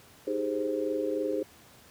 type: chord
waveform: sine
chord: Ab major seventh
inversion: second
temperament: equal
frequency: 311.1 / 392 / 415.3 / 523.3 Hz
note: Eb4 / G4 / Ab4 / C5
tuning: 0 / 0 / 0 / 0 cents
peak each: -33 / -36 / -32 / -32 dBFS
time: 0.27-1.43 s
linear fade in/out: 5 ms
effects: pink hiss -55 dBFS RMS until 1.9 s + high-pass 80 Hz 12 dB/octave